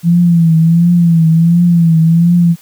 sine tone with vibrato, 167.8 Hz, E3, 31 cents sharp, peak -5 dBFS, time 0.03-2.56 s, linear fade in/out 50 ms, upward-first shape triangle, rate 1.4 Hz, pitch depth 80 cents each way, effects white hiss -43 dBFS RMS until 2.61 s

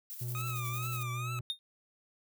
violet noise with tremolo, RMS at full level -42 dBFS, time 0.1-1.03 s, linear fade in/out 0 ms, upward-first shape square, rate 11 Hz, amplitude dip 45%
triangle tone, 121.8 Hz, B2, 24 cents flat, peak -33 dBFS, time 0.21-1.41 s, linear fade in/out 5 ms
25% pulse tone with vibrato, 1240 Hz, D#6, 6 cents flat, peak -35 dBFS, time 0.35-1.39 s, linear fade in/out 0 ms, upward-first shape triangle, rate 2.3 Hz, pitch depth 130 cents each way
triangle tone with exponential decay, 3673 Hz, A#7, 26 cents flat, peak -26 dBFS, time 1.5-1.59 s, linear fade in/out 0 ms, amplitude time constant 19 ms
effects none

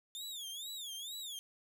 sawtooth tone with vibrato, 3520 Hz, A7, in tune, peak -39 dBFS, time 0.15-1.39 s, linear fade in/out 0 ms, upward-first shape sine, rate 2.2 Hz, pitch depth 190 cents each way, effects 13-bit

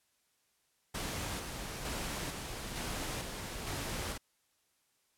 pink noise with tremolo, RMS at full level -38 dBFS, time 0.94-4.18 s, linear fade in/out 10 ms, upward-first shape square, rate 1.1 Hz, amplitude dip 35%, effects white hiss -75 dBFS RMS until 5.17 s + low-pass 12000 Hz 12 dB/octave

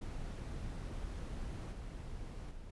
brown noise with level steps, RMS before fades -42 / -45 / -50 dBFS, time 0.01-2.71 s, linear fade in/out 10 ms, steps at 1.72 / 2.51 s, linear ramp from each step 2 ms, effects resampled to 24000 Hz

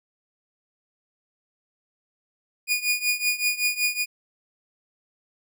sawtooth tone with tremolo, 2451 Hz, D#7, 27 cents flat, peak -15 dBFS, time 2.67-4.06 s, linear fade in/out 50 ms, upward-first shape triangle, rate 5.3 Hz, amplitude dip 90%, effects none

